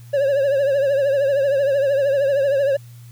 triangle tone with vibrato, 554.4 Hz, C#5, in tune, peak -13 dBFS, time 0.13-2.77 s, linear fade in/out 10 ms, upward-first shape triangle, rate 13 Hz, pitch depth 91 cents each way, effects added 119 Hz sine -38 dBFS peak until 3.11 s + white hiss -53 dBFS RMS until 3.11 s

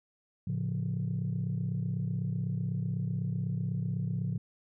sine chord, A augmented, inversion none, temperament equal with one note detuned, 110.57 / 138.59 / 174.61 Hz, A2 / C#3 / E#3, +9 / 0 / 0 cents, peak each -33 dBFS, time 0.47-4.38 s, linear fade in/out 5 ms, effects tanh soft clip ceiling -24 dBFS

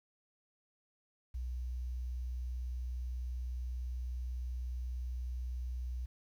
sine tone, 61.74 Hz, B1, in tune, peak -36 dBFS, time 1.34-6.06 s, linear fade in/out 10 ms, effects 11-bit

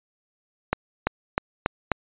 accelerating click train, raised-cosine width 0.5 ms, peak -5 dBFS, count 5, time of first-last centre 0.73-1.917 s, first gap 340 ms, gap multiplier 0.91, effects resampled to 8000 Hz

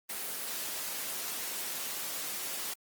white noise, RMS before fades -37 dBFS, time 0.09-2.74 s, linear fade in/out 10 ms, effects high-pass 200 Hz 12 dB/octave + Opus 24 kbps

